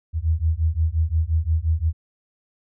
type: beating tone pair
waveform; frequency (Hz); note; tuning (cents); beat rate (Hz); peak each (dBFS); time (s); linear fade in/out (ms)
sine; 77.78 / 83.48; D#2 / E2; 0 / +22; 5.7; -21; 0.13-1.93; 50
effects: none